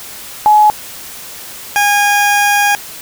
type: tone pair in turn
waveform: sine / 20% pulse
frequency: 846 / 818.1 Hz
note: G#5 / G#5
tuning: +32 / -26 cents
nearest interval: minor second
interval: 58 cents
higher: first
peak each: -4 dBFS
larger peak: neither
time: 0.46-0.7 / 1.76-2.75 s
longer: second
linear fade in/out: 0 ms
effects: white hiss -30 dBFS RMS until 3.01 s